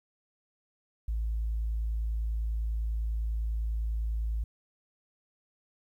sine tone, 55 Hz, A1, in tune, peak -27 dBFS, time 1.08-4.44 s, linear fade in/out 5 ms, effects tanh soft clip ceiling -24 dBFS + 11-bit

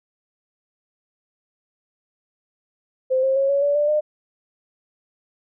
sine tone with pitch steps, 519 / 532.4 / 546.1 / 560.1 / 574.5 / 589.3 / 604.5 Hz, C5 / C5 / C#5 / C#5 / D5 / D5 / D5, -14 / +30 / -26 / +18 / -38 / +6 / +50 cents, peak -16 dBFS, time 3.1-4.01 s, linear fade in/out 20 ms, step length 130 ms, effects none

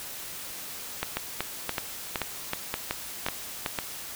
two click trains, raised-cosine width 0.3 ms, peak -11 / -11 dBFS, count 8 / 6, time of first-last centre 1.03-3.662 / 1.17-3.788 s, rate 2.66 / 1.91 Hz, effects white hiss -39 dBFS RMS until 4.15 s

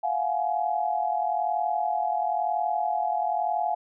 sine tone cluster, 690 / 731 / 842 Hz, F5 / F#5 / G#5, -21 / -21 / +24 cents, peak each -28 dBFS, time 0.03-3.75 s, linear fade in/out 10 ms, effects none

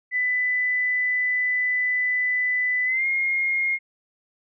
sine tone with pitch glide, 1996 to 2139 Hz, B6 to C7, +18 to +38 cents, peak -20 dBFS, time 0.11-3.79 s, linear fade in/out 50 ms, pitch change +120 cents, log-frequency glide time 2.85-3.06 s, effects none

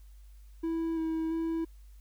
triangle tone with pitch steps, 328.3 / 322.3 / 327.5 Hz, E4 / E4 / E4, -7 / -39 / -11 cents, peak -27 dBFS, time 0.63-1.65 s, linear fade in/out 10 ms, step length 340 ms, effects added 50 Hz sine -49 dBFS peak until 2 s + white hiss -69 dBFS RMS until 2 s

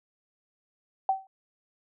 sine tone with exponential decay, 769 Hz, G5, 33 cents flat, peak -18 dBFS, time 1.09-1.27 s, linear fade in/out 2 ms, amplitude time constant 39 ms, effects none

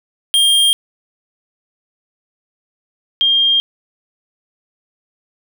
square / sine tone pair in turn, 3210 / 3210 Hz, G7 / G7, +40 / +40 cents, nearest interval unison, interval 0 cents, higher neither, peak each -10 dBFS, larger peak neither, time 0.34-0.73 / 3.21-3.6 s, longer neither, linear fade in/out 0 ms, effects none

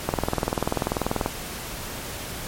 click train, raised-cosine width 1 ms, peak -8 dBFS, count 25, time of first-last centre 0.09-1.261 s, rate 20.5 Hz, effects pink hiss -34 dBFS RMS until 2.47 s + MP3 64 kbps

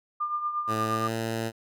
sine tone with tremolo, 1200 Hz, D6, 37 cents sharp, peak -24 dBFS, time 0.2-1.08 s, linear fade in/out 10 ms, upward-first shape triangle, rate 8.5 Hz, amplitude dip 65%
10% pulse tone with pitch glide, 110 to 113.42 Hz, A2 to A#2, 0 to -47 cents, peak -20 dBFS, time 0.67-1.52 s, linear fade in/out 50 ms, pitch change +53 cents, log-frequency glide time 0.82-1.14 s
effects none

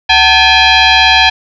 sine tone with frequency modulation, 754 Hz, F#5, 32 cents sharp, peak -4 dBFS, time 0.09-1.3 s, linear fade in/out 10 ms, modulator 824 Hz, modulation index 4.1, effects none

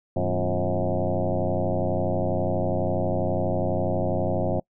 sine tone with frequency modulation, 261.6 Hz, C4, in tune, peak -21 dBFS, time 0.16-4.6 s, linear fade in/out 5 ms, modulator 92.2 Hz, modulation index 4.8, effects noise-tail reverb RT60 0.1 s tail -26 dB re dry

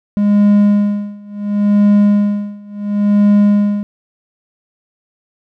triangle tone with tremolo, 205.2 Hz, G#3, 21 cents flat, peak -4 dBFS, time 0.17-3.83 s, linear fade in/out 0 ms, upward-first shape sine, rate 0.71 Hz, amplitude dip 95%, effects none

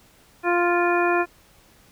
harmonic tone, 349.2 Hz, F4, in tune, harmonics 1 / 2 / 3 / 4 / 5 / 7, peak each -21 / -24 / -26 / -27 / -28 / -29 dBFS, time 0.43-1.26 s, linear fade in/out 50 ms, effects pink hiss -55 dBFS RMS until 1.91 s

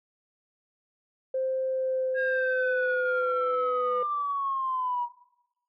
sine tone with pitch glide, 523.3 to 498.2 Hz, C5 to B4, 0 to +15 cents, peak -25 dBFS, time 1.34-4.03 s, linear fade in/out 5 ms, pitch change -85 cents, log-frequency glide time 1.68-3.73 s
sine linear sweep, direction down, 1632 to 953 Hz, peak -26 dBFS, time 2.14-5.09 s, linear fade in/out 50 ms
effects noise-tail reverb RT60 0.9 s tail -20 dB re dry + tanh soft clip ceiling -18 dBFS

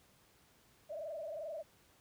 sine tone with frequency modulation, 623 Hz, D#5, 2 cents sharp, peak -40 dBFS, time 0.89-1.63 s, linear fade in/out 20 ms, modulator 22.6 Hz, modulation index 1.9, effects pink hiss -67 dBFS RMS until 2 s + high-pass 60 Hz 12 dB/octave

